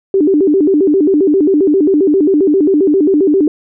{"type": "tone with vibrato", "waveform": "sine", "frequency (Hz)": 340, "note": "F4", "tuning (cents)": -46, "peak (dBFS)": -7, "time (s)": [0.14, 3.48], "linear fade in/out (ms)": 2, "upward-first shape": "square", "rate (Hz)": 7.5, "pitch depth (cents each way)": 230, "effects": []}